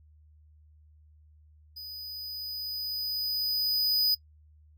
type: tone with level ramp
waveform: square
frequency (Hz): 4978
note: D#8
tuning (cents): 0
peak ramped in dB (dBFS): -40 to -22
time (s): 1.76-4.15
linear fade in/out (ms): 10
effects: noise-tail reverb RT60 0.1 s tail -24 dB re dry + added 76 Hz sine -55 dBFS peak until 4.77 s